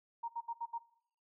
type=tone bursts; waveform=sine; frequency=932.3 Hz; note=A#5; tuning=in tune; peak=-36 dBFS; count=5; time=0.23-0.783 s; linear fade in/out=10 ms; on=53 ms; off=72 ms; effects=noise-tail reverb RT60 0.7 s tail -19 dB re dry